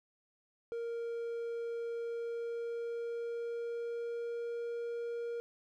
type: tone with pitch glide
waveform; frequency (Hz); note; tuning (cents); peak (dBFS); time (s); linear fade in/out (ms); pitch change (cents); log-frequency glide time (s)
triangle; 466.2 to 470.3; A#4 to A#4; 0 to +15; -34; 0.72-5.4; 0; +15; 1.97-4.66
effects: none